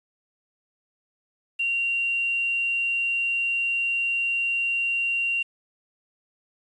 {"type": "tone with quantisation", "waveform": "sine", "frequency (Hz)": 2760, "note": "F7", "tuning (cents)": -21, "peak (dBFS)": -22, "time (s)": [1.59, 5.43], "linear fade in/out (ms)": 10, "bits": 8, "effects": ["resampled to 24000 Hz"]}